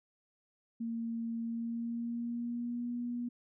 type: tone with pitch glide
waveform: sine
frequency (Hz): 229.9 to 241.1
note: A#3 to B3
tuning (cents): -24 to -41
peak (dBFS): -34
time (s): 0.8-3.29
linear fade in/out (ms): 10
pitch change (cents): +83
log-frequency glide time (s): 1.41-2.91
effects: none